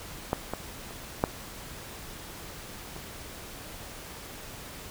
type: clicks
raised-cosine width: 1 ms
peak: -11 / -16 / -28 / -8 / -26 dBFS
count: 5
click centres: 0.331 / 0.536 / 0.908 / 1.239 / 2.964 s
effects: pink hiss -43 dBFS RMS until 4.9 s